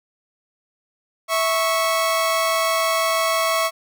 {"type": "tone pair together", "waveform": "sawtooth", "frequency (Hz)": [654.4, 1106], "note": ["E5", "C#6"], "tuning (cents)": [-13, -4], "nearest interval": "major sixth", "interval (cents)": 909, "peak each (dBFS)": -17, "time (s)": [1.28, 3.71], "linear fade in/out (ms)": 50, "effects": []}